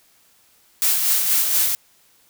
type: noise with tremolo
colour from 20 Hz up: blue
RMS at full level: -17 dBFS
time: 0.82-1.75 s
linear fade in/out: 0 ms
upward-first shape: sine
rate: 4.2 Hz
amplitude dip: 40%
effects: white hiss -57 dBFS RMS until 2.29 s